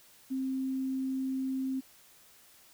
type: tone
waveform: sine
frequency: 263.9 Hz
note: C4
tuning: 15 cents sharp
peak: -30 dBFS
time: 0.3-1.81 s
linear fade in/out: 20 ms
effects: white hiss -59 dBFS RMS until 2.73 s